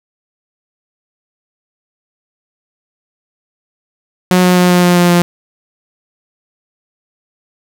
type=tone with pitch steps; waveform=sawtooth; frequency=181.9 / 180.64 / 179.4 / 178.16 / 176.93 / 175.7 / 174.49 Hz; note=F#3 / F#3 / F3 / F3 / F3 / F3 / F3; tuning=-29 / -41 / +47 / +35 / +23 / +11 / -1 cents; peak=-3 dBFS; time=4.31-5.22 s; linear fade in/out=0 ms; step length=130 ms; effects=none